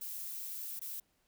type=noise with dropouts; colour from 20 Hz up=violet; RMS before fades=-42 dBFS; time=0.01-1 s; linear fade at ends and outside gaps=5 ms; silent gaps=0.794-0.814 s; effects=pink hiss -75 dBFS RMS until 1.27 s